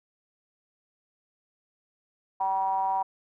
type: ring-modulated tone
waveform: triangle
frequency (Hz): 97.1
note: G2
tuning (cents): -16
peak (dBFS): -19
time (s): 2.4-3.03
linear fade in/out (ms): 10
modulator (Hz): 865
effects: none